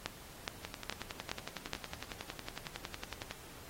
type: two click trains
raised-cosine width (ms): 0.2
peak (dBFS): -22 / -16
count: 30 / 5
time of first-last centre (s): 0.65-3.311 / 0.06-1.734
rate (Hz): 10.9 / 2.39
effects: pink hiss -53 dBFS RMS until 3.69 s + AAC 48 kbps